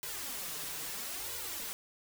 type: noise with flanger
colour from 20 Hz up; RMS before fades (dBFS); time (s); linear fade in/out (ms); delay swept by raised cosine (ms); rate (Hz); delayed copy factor
white; -40; 0.03-1.73; 0; 2 to 7; 0.77; +0.8
effects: none